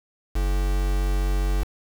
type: tone with quantisation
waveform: triangle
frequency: 47.48 Hz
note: F#1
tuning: 45 cents sharp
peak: -18 dBFS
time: 0.35-1.64 s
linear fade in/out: 10 ms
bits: 5
effects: none